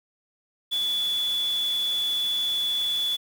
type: tone in noise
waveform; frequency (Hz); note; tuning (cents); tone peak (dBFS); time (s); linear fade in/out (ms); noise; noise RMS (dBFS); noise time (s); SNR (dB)
sine; 3439; A7; -40; -23; 0.71-3.17; 20; white; -40; 0.71-3.17; +14
effects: none